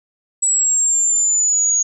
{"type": "exponential sweep", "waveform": "sine", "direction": "down", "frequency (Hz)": [7830, 6645], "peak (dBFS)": -13, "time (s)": [0.42, 1.83], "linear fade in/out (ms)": 10, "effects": []}